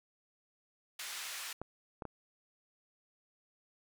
pink band-pass noise, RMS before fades -43 dBFS, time 0.99-1.53 s, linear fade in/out 5 ms, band 1600 to 13000 Hz, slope 12 dB/octave
clicks, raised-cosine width 1 ms, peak -27 dBFS, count 3, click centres 1.616 / 2.022 / 2.053 s
effects none

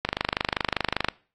click train, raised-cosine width 0.3 ms, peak -7 dBFS, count 27, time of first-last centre 0.05-1.086 s, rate 25.1 Hz, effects noise-tail reverb RT60 0.4 s tail -23 dB re dry + AAC 32 kbps

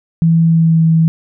sine tone with pitch glide, 164.81 to 162.35 Hz, E3 to E3, 0 to -26 cents, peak -7 dBFS, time 0.22-1.08 s, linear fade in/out 0 ms, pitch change -26 cents, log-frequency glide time 0.44-0.83 s, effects none

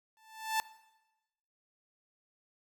sawtooth tone with exponential growth, 881 Hz, A5, 2 cents sharp, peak -23 dBFS, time 0.17-0.6 s, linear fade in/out 0 ms, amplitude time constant 93 ms, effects noise-tail reverb RT60 1.0 s tail -19 dB re dry

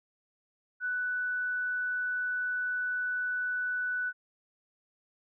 sine tone, 1488 Hz, F#6, 9 cents sharp, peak -29 dBFS, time 0.8-4.13 s, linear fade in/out 50 ms, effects none

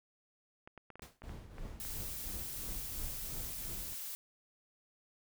clicks, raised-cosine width 0.5 ms, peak -35 dBFS, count 9, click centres 0.675 / 0.777 / 0.903 / 0.956 / 0.995 / 1.22 / 1.294 / 1.583 / 1.85 s
pink noise with exponential decay, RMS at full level -47 dBFS, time 1.02-1.22 s, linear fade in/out 2 ms, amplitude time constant 43 ms
brown noise with tremolo, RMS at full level -43 dBFS, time 1.23-3.95 s, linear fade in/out 10 ms, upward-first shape triangle, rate 2.9 Hz, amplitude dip 70%
blue noise, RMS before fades -43 dBFS, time 1.8-4.15 s, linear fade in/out 0 ms
effects none

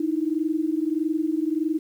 sine tone pair together, 306.3 / 327.9 Hz, D#4 / E4, -27 / -9 cents, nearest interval minor second, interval 118 cents, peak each -24 / -25 dBFS, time 0-1.79 s, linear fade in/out 5 ms, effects 9-bit

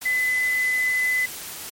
sine tone in noise, 2013 Hz, B6, 33 cents sharp, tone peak -19 dBFS, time 0.05-1.26 s, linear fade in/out 10 ms, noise white, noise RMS -35 dBFS, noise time 0.01-1.7 s, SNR +13 dB, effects MP3 64 kbps

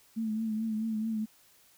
sine tone with vibrato, 220 Hz, A3, in tune, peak -29 dBFS, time 0.16-1.26 s, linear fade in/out 20 ms, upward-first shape triangle, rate 4.6 Hz, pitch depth 52 cents each way, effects white hiss -62 dBFS RMS until 1.77 s

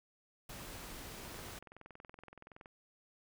pink noise, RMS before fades -48 dBFS, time 0.49-1.59 s, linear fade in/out 5 ms
click train, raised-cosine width 0.5 ms, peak -37 dBFS, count 31, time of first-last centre 1.25-2.658 s, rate 21.3 Hz
effects none

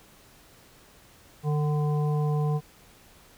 harmonic tone with a mistuned harmonic, 149.8 Hz, D3, 35 cents sharp, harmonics 1 / 3 / 5 / 7, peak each -23 / -33 / -37 / -40 dBFS, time 1.43-2.61 s, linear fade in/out 50 ms, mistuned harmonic 7, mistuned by -40 cents, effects pink hiss -55 dBFS RMS until 3.37 s

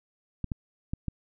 clicks, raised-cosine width 5 ms, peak -18 dBFS, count 4, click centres 0.443 / 0.518 / 0.935 / 1.083 s, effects none

